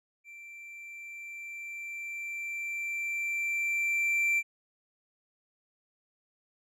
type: tone with level ramp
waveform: triangle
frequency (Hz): 2349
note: D7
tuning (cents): 0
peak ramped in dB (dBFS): -44 to -22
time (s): 0.24-4.43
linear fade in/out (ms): 50
effects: none